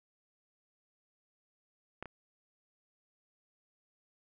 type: clicks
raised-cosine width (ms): 0.5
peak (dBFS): -25 / -30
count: 2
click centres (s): 2.026 / 2.057
effects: none